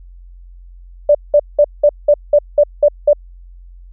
sine tone bursts, 587.3 Hz, D5, in tune, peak -5 dBFS, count 9, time 1.09-3.132 s, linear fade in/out 5 ms, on 58 ms, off 190 ms, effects added 44 Hz sine -35 dBFS peak until 3.92 s

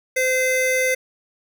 square tone pair together, 514.9 / 2063 Hz, C5 / C7, -28 / -25 cents, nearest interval 2 octaves, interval 2403 cents, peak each -21 dBFS, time 0.16-0.95 s, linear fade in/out 10 ms, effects none

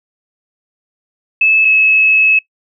sine tone pair in turn, 2608 / 2586 Hz, E7 / E7, -19 / -34 cents, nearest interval unison, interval 15 cents, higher first, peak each -7 dBFS, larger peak neither, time 1.41-1.65 / 1.65-2.39 s, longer second, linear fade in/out 5 ms, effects noise-tail reverb RT60 0.1 s tail -21 dB re dry

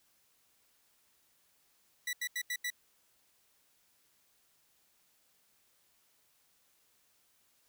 sawtooth tone bursts, 1962 Hz, B6, 12 cents flat, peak -30 dBFS, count 5, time 2.07-2.703 s, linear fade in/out 5 ms, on 61 ms, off 82 ms, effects white hiss -71 dBFS RMS until 7.68 s

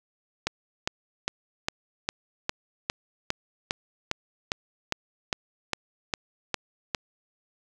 click train, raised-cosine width 0.2 ms, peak -8 dBFS, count 17, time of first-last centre 0.47-6.948 s, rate 2.47 Hz, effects none

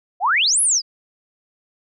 sine exponential two-way sweep, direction up then down, 659.3 to 11220 to 4662 Hz, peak -14 dBFS, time 0.2-0.82 s, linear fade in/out 50 ms, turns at 0.61 s, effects none

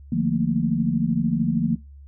sine chord, Bb major seventh, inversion first, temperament equal with one note detuned, 149.83 / 174.61 / 220 / 233.1 Hz, D3 / F3 / A3 / Bb3, +35 / 0 / 0 / 0 cents, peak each -26 / -24 / -26 / -23 dBFS, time 0.12-1.76 s, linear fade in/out 5 ms, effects noise-tail reverb RT60 0.2 s tail -20 dB re dry + added 70 Hz sine -41 dBFS peak until 2.07 s

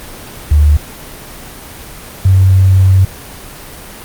sine tone pair in turn, 74.3 / 94.75 Hz, D2 / F#2, +21 / +42 cents, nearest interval major third, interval 421 cents, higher second, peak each -4 dBFS, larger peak neither, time 0.51-0.77 / 2.25-3.05 s, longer second, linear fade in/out 5 ms, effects pink hiss -30 dBFS RMS until 4.04 s + Opus 24 kbps

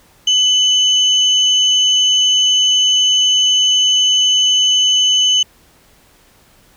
sine tone pair together, 2996 / 6348 Hz, F#7 / G8, +21 / +21 cents, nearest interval octave + minor second, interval 1300 cents, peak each -10 / -19 dBFS, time 0.27-5.43 s, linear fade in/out 5 ms, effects pink hiss -50 dBFS RMS until 6.76 s

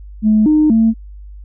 sine tone with pitch steps, 215.1 / 306 / 224.1 Hz, A3 / D#4 / A3, -39 / -29 / +32 cents, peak -7 dBFS, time 0.22-0.94 s, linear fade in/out 50 ms, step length 240 ms, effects tanh soft clip ceiling -3 dBFS + added 50 Hz sine -31 dBFS peak until 1.44 s

